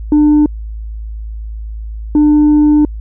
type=tone pair in turn; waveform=sine; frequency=298.8 / 298.8 Hz; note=D4 / D4; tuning=+30 / +30 cents; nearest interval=unison; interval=0 cents; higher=neither; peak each=-3 dBFS; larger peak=neither; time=0.12-0.46 / 2.15-2.85 s; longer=second; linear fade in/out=2 ms; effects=tanh soft clip ceiling -4 dBFS + added 54 Hz sine -21 dBFS peak until 3 s